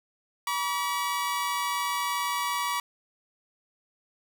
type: tone pair together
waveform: sawtooth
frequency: 965.7 / 1143 Hz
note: B5 / D6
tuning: -39 / -47 cents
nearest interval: minor third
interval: 292 cents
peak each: -26 dBFS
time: 0.47-2.8 s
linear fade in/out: 2 ms
effects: none